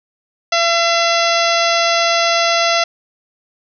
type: harmonic tone with a mistuned harmonic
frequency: 677 Hz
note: E5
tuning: 46 cents sharp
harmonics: 1 / 2 / 3 / 4 / 5 / 6 / 7 / 8 / 9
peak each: -16 / -19 / -21 / -22 / -23 / -24 / -24 / -25 / -26 dBFS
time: 0.52-2.84 s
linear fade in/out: 5 ms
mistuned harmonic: 8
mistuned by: -54 cents
effects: none